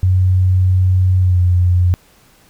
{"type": "tone with pitch glide", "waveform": "sine", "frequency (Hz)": [92.5, 89.4], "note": ["F#2", "F2"], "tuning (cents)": [0, 41], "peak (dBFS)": -9, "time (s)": [0.03, 1.94], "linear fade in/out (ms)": 0, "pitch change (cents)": -59, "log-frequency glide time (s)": [1.19, 1.41], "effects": ["pink hiss -50 dBFS RMS until 2.49 s"]}